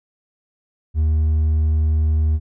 sine tone with hard clipping, 77.78 Hz, D#2, in tune, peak -15 dBFS, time 0.94-2.4 s, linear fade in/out 50 ms, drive 2 dB, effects none

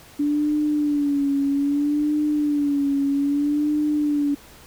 sine tone with vibrato, 289.3 Hz, D4, 26 cents flat, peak -18 dBFS, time 0.19-4.35 s, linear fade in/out 10 ms, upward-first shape sine, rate 0.62 Hz, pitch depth 63 cents each way, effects pink hiss -47 dBFS RMS until 4.66 s

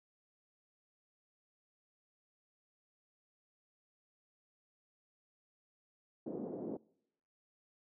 pink band-pass noise, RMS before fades -42 dBFS, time 6.26-6.77 s, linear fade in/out 5 ms, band 210 to 520 Hz, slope 24 dB/octave, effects noise-tail reverb RT60 0.8 s tail -25 dB re dry

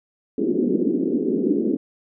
white band-pass noise, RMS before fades -21 dBFS, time 0.38-1.77 s, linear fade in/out 5 ms, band 200 to 400 Hz, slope 48 dB/octave, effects none

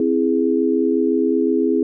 sine chord, C augmented, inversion none, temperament equal, 261.6 / 329.6 / 415.3 Hz, C4 / E4 / G#4, 0 / 0 / 0 cents, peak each -19 dBFS, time 0-1.83 s, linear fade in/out 2 ms, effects none

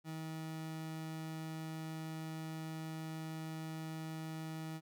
30% pulse tone, 159.2 Hz, D#3, 40 cents sharp, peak -39 dBFS, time 0.04-4.81 s, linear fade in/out 50 ms, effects none

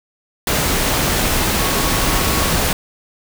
sine tone in noise, 1108.7 Hz, C#6, in tune, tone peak -27 dBFS, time 1.59-2.51 s, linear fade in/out 2 ms, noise pink, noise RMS -17 dBFS, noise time 0.47-2.73 s, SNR -13 dB, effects none

